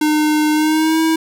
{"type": "tone with pitch glide", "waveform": "square", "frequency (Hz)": [304.4, 321.8], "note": ["D#4", "E4"], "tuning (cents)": [-38, -42], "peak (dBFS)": -13, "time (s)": [0.01, 1.16], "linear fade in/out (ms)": 5, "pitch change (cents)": 96, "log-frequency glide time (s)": [0.52, 1], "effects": []}